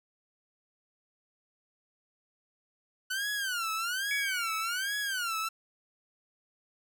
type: tone with vibrato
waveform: sawtooth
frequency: 1480 Hz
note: F#6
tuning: in tune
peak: -27 dBFS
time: 3.1-5.49 s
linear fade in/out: 10 ms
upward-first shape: sine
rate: 1.2 Hz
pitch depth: 220 cents each way
type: tone with exponential decay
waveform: sine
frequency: 2259 Hz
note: C#7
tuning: 32 cents sharp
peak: -29 dBFS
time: 4.11-5.49 s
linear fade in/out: 2 ms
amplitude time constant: 300 ms
effects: none